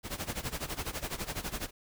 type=noise with tremolo; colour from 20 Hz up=pink; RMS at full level=-34 dBFS; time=0.03-1.71 s; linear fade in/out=50 ms; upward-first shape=sine; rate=12 Hz; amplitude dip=85%; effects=none